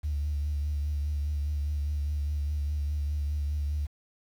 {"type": "tone with vibrato", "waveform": "sine", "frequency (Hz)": 73.42, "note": "D2", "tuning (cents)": 0, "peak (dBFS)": -26, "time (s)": [0.03, 3.87], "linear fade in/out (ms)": 20, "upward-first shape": "triangle", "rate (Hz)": 4.9, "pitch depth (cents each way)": 48, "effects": ["tanh soft clip ceiling -22 dBFS", "9-bit"]}